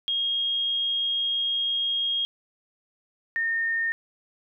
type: tone pair in turn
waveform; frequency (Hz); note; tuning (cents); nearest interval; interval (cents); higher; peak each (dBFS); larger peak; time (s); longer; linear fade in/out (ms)
sine; 3257 / 1827.9; G#7 / A#6; -34 / -34; minor seventh; 1000; first; -23; neither; 0.08-2.25 / 3.36-3.92; first; 0
effects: none